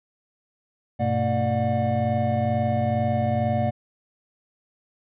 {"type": "tone cluster", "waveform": "triangle", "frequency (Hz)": [100.1, 122.3, 225.9, 593, 724], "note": ["G2", "B2", "A3", "D5", "F#5"], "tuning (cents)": [37, -16, 46, 17, -38], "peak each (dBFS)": -25, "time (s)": [0.99, 3.71], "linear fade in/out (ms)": 20, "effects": ["resampled to 8000 Hz"]}